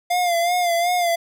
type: tone with vibrato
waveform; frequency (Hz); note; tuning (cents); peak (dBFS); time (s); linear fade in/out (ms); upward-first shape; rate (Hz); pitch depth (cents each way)
square; 698.5; F5; 0; -18; 0.1-1.16; 10; sine; 2.7; 56
effects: none